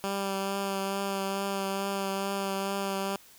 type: tone with vibrato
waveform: 10% pulse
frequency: 196 Hz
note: G3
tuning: in tune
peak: -21 dBFS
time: 0.04-3.16 s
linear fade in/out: 0 ms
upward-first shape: triangle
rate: 2.3 Hz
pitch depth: 19 cents each way
effects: white hiss -55 dBFS RMS until 3.38 s